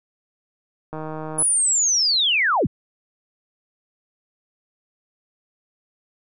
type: click train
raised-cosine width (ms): 1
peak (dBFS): -18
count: 78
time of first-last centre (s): 0.93-1.424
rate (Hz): 156
type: linear sweep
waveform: sine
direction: down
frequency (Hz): 10350 to 62.5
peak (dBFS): -16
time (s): 1.38-2.67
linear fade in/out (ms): 10
effects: none